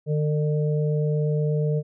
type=harmonic tone; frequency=150.7 Hz; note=D3; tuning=45 cents sharp; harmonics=1 / 3 / 4; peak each=-21 / -27 / -34 dBFS; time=0.06-1.83 s; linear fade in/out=50 ms; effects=none